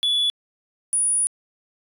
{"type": "tone pair in turn", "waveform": "sine", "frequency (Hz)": [3428, 9718], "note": ["A7", "D#9"], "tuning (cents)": [-46, -42], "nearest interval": "octave + tritone", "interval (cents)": 1804, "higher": "second", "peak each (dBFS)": -15, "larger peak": "neither", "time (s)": [[0.03, 0.3], [0.93, 1.27]], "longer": "second", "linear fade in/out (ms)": 0, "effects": ["tanh soft clip ceiling -17 dBFS"]}